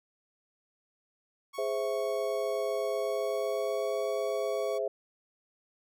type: tone with pitch glide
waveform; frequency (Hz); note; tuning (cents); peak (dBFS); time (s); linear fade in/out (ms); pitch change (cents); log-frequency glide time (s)
sawtooth; 1108.7 to 1122.2; C#6 to C#6; 0 to +21; -38; 1.53-4.79; 20; +21; 2.95-4.04
type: chord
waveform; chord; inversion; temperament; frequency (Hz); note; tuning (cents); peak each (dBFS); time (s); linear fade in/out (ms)
sine; Ab augmented; none; equal; 415.3 / 523.3 / 659.3; Ab4 / C5 / E5; 0 / 0 / 0; -33; 1.58-4.88; 5
effects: none